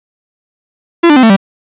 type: tone with pitch steps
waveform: 45% pulse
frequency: 340 / 296 / 257.7 / 224.3 / 195.28 Hz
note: F4 / D4 / C4 / A3 / G3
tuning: -46 / +14 / -26 / +34 / -6 cents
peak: -3 dBFS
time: 1.03-1.365 s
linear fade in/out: 10 ms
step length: 67 ms
effects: resampled to 8000 Hz + 7-bit